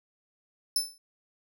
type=tone with exponential decay; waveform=25% pulse; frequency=5274 Hz; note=E8; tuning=in tune; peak=-16 dBFS; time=0.76-0.98 s; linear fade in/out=2 ms; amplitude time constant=47 ms; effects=none